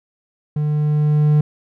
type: tone with level ramp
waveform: triangle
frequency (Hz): 150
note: D3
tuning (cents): +37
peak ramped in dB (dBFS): -15 to -8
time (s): 0.56-1.41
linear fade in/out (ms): 5
effects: none